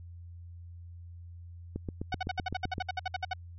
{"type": "click train", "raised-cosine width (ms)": 3, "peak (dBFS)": -22, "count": 9, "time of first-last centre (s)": [1.76, 2.782], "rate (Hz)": 7.83}
{"type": "tone bursts", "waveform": "sawtooth", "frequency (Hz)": 744, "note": "F#5", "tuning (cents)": 9, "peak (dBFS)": -26, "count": 15, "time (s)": [2.12, 3.335], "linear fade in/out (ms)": 5, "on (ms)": 25, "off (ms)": 60}
{"effects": ["added 86 Hz sine -44 dBFS peak until 3.58 s", "resampled to 11025 Hz"]}